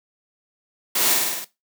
white noise with echo, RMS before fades -21 dBFS, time 0.95-1.14 s, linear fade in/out 5 ms, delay 51 ms, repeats 6, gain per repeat -2 dB, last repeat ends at 1.446 s, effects noise-tail reverb RT60 0.2 s tail -17 dB re dry + high-pass 200 Hz 12 dB/octave

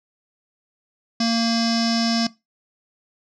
square tone with low-pass filter, 230 Hz, A#3, 23 cents flat, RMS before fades -20 dBFS, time 1.2-2.27 s, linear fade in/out 5 ms, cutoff 5200 Hz, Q 9.5, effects noise-tail reverb RT60 0.2 s tail -18 dB re dry

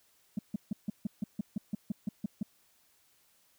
sine tone bursts, 207.7 Hz, G#3, in tune, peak -27 dBFS, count 13, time 0.37-2.43 s, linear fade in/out 5 ms, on 20 ms, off 150 ms, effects tanh soft clip ceiling -26 dBFS + white hiss -68 dBFS RMS until 3.58 s

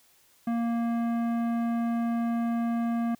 sine tone with tanh clipping, 233.1 Hz, A#3, in tune, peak -27 dBFS, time 0.47-3.15 s, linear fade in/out 5 ms, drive 14 dB, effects white hiss -62 dBFS RMS until 3.19 s

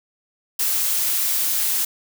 blue noise, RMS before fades -21 dBFS, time 0.59-1.85 s, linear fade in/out 5 ms, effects none

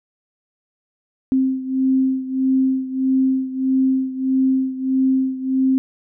sine beating tone pair, 262.6 / 264.2 Hz, C4 / C4, +6 / +17 cents, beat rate 1.6 Hz, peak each -17 / -21 dBFS, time 1.32-5.78 s, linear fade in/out 0 ms, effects none

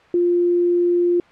sine tone, 350 Hz, F4, 4 cents sharp, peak -14 dBFS, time 0.14-1.2 s, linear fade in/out 2 ms, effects white hiss -49 dBFS RMS until 1.31 s + low-pass 2000 Hz 12 dB/octave

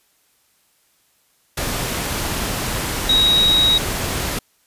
sine tone in noise, 3810 Hz, A#7, 37 cents sharp, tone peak -12 dBFS, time 3.09-3.78 s, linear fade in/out 5 ms, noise pink, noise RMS -23 dBFS, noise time 1.57-4.39 s, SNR +8 dB, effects white hiss -61 dBFS RMS until 4.66 s + resampled to 32000 Hz

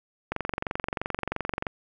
click train, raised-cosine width 0.5 ms, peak -13 dBFS, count 32, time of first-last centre 0.32-1.668 s, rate 23 Hz, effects none

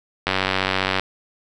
click train, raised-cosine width 0.3 ms, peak -3 dBFS, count 70, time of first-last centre 0.27-0.996 s, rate 95 Hz, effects none

